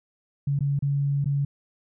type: tone with dropouts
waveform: sine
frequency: 141.1 Hz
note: C#3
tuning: 31 cents sharp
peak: -21 dBFS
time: 0.47-1.45 s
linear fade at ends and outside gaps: 5 ms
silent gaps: 0.591-0.606 / 0.791-0.823 / 1.244-1.257 s
effects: none